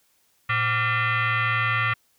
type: tone with frequency modulation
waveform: sine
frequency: 115.1 Hz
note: A#2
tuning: 22 cents flat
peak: -20 dBFS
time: 0.49-1.94 s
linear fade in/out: 10 ms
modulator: 639 Hz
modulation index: 3.7
effects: white hiss -65 dBFS RMS until 2.18 s